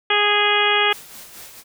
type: harmonic tone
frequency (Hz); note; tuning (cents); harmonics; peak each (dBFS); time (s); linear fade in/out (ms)
413.9; G#4; -6; 1 / 2 / 3 / 4 / 5 / 6 / 7 / 8; -23 / -23 / -23 / -23 / -23 / -23 / -23 / -23; 0.1-0.93; 5
type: noise with tremolo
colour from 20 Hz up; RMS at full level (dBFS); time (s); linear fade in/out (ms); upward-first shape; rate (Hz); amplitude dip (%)
white; -38; 0.9-1.64; 50; sine; 4.4; 45
effects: none